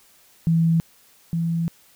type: tone pair in turn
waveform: sine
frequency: 164.81 / 166.82 Hz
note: E3 / E3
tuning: 0 / +21 cents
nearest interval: unison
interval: 21 cents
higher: second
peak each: -15 / -20 dBFS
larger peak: first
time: 0.47-0.8 / 1.33-1.68 s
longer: second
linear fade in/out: 0 ms
effects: white hiss -55 dBFS RMS until 1.95 s